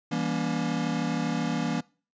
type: chord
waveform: square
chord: E diminished seventh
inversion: none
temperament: just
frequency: 164.81 / 197.78 / 237.3 / 284.8 Hz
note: E3 / G3 / Bb3 / Db4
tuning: 0 / +16 / +31 / +47 cents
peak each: -32 / -35 / -31 / -33 dBFS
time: 0.11-1.81 s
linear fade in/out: 10 ms
effects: noise-tail reverb RT60 0.4 s tail -24 dB re dry + resampled to 16000 Hz